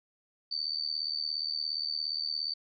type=tone with amplitude modulation; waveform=sine; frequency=4568 Hz; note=D8; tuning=49 cents flat; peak=-27 dBFS; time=0.51-2.54 s; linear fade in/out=10 ms; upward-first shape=sine; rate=77.2 Hz; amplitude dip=85%; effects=none